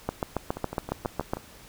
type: two click trains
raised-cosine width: 1 ms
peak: -20 / -12 dBFS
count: 6 / 10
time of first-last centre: 0.57-1.37 / 0.09-1.335 s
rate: 6.25 / 7.23 Hz
effects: pink hiss -50 dBFS RMS until 1.68 s